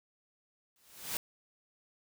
white noise with exponential growth, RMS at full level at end -33 dBFS, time 0.76-1.17 s, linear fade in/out 1 ms, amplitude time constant 89 ms, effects none

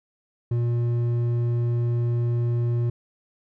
sine tone with hard clipping, 119 Hz, A#2, 36 cents sharp, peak -22 dBFS, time 0.51-2.9 s, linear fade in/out 5 ms, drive 6 dB, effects none

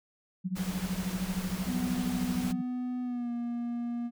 sine tone with tremolo, 185 Hz, F#3, in tune, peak -27 dBFS, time 0.44-2.62 s, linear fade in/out 20 ms, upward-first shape sine, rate 13 Hz, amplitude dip 90%
pink noise, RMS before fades -40 dBFS, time 0.55-2.53 s, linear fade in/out 20 ms
triangle tone with pitch glide, 249.2 to 237.9 Hz, B3 to A#3, +16 to +35 cents, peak -29 dBFS, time 1.66-4.11 s, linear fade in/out 50 ms, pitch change -81 cents, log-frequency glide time 3.02-3.31 s
effects none

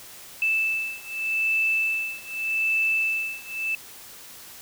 sine beating tone pair, 2637 / 2637.83 Hz, E7 / E7, 0 / +1 cents, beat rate 0.83 Hz, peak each -25 / -26 dBFS, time 0.42-3.75 s, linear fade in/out 2 ms, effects white hiss -44 dBFS RMS until 4.61 s

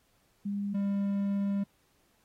sine / triangle tone pair in turn, 201.7 / 199.5 Hz, G3 / G3, +50 / +31 cents, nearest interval unison, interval 19 cents, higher first, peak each -30 / -25 dBFS, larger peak second, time 0.45-0.74 / 0.74-1.64 s, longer second, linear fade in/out 10 ms, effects pink hiss -70 dBFS RMS until 2.24 s + AAC 48 kbps

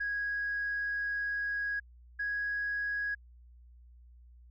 sine tone pair in turn, 1653 / 1659.2 Hz, G#6 / G#6, -9 / -2 cents, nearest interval unison, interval 7 cents, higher second, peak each -30 / -30 dBFS, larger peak neither, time 0-1.8 / 2.19-3.15 s, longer first, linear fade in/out 10 ms, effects tanh soft clip ceiling -26 dBFS + added 60 Hz sine -53 dBFS peak until 4.5 s

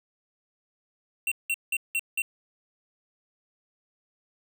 square tone bursts, 2726 Hz, F7, 43 cents flat, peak -25 dBFS, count 5, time 1.27-2.22 s, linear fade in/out 2 ms, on 46 ms, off 180 ms, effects none

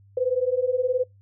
sine beating tone pair, 493.9 / 512.9 Hz, B4 / C5, 0 / -35 cents, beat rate 19 Hz, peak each -24 / -23 dBFS, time 0.17-1.04 s, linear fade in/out 5 ms, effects noise-tail reverb RT60 0.2 s tail -26 dB re dry + added 99 Hz sine -51 dBFS peak until 1.21 s

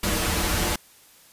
pink noise with comb filter, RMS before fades -24 dBFS, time 0.03-0.76 s, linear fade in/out 5 ms, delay 7.5 ms, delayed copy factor -0.9, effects white hiss -53 dBFS RMS until 1.32 s + resampled to 32000 Hz

